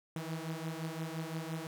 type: beating tone pair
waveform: sawtooth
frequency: 158.8 / 164.6 Hz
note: D#3 / E3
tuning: +36 / -2 cents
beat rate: 5.8 Hz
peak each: -36 / -37 dBFS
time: 0.16-1.67 s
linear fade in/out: 2 ms
effects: none